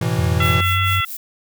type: chord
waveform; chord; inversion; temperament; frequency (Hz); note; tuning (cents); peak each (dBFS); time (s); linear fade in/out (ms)
square; A suspended second; none; equal with one note detuned; 110 / 126.28 / 164.81; A2 / B2 / E3; 0 / +39 / 0; -23; 0.01-0.61; 5
type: tone with pitch glide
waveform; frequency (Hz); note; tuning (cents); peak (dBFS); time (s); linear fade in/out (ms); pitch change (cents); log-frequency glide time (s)
sine; 87.31 to 95.76; F2 to G2; 0 to -40; -18; 0.18-1.01; 10; +160; 0.43-0.79
type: harmonic tone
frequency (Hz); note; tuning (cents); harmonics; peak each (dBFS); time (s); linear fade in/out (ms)
675; E5; +41; 2 / 3 / 4 / 5; -21 / -23 / -24 / -25; 0.4-1.05; 5
type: noise with tremolo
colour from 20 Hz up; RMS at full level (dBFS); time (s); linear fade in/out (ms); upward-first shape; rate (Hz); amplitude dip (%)
violet; -29; 0.42-1.17; 5; sine; 4.5; 80
effects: none